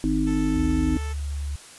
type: harmonic tone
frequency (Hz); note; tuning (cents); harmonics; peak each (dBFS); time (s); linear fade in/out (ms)
51.91; G#1; 0; 1 / 3 / 5 / 6; -26 / -30 / -24 / -24; 0.04-0.97; 0
type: tone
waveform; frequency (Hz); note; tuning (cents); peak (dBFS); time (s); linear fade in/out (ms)
10% pulse; 440; A4; 0; -29; 0.26-1.14; 20
type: tone with pitch glide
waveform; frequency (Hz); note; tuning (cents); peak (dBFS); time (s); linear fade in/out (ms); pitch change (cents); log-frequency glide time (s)
sine; 73.42 to 71.66; D2 to D2; 0 to -42; -26; 0.56-1.56; 5; -42; 0.89-1.33
effects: white hiss -45 dBFS RMS until 1.78 s + resampled to 24000 Hz